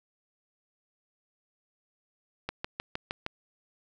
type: click train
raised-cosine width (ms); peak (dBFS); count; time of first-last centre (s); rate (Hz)
0.3; -16; 6; 2.49-3.264; 6.46
effects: none